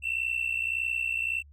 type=tone with amplitude modulation; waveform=triangle; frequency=2691 Hz; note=E7; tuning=35 cents sharp; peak=-20 dBFS; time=0.02-1.43 s; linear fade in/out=50 ms; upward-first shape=sine; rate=61.7 Hz; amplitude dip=85%; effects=tanh soft clip ceiling -22 dBFS + added 72 Hz sine -50 dBFS peak until 1.52 s